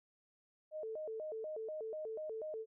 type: tone with vibrato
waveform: sine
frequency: 523.3 Hz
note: C5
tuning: in tune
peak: -40 dBFS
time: 0.71-2.66 s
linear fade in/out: 50 ms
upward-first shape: square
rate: 4.1 Hz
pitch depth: 290 cents each way
effects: none